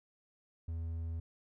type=tone; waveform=triangle; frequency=82.41 Hz; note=E2; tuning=in tune; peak=-34 dBFS; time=0.68-1.2 s; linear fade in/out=5 ms; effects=none